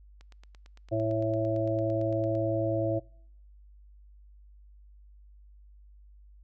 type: click train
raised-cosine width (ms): 0.2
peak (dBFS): -36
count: 20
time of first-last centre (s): 0.21-2.352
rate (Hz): 8.87
type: harmonic tone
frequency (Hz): 110.4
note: A2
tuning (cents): +6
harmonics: 1 / 3 / 5 / 6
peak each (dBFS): -31 / -31 / -31 / -31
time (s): 0.91-3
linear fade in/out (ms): 20
effects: noise-tail reverb RT60 0.7 s tail -26 dB re dry + added 50 Hz sine -51 dBFS peak until 6.43 s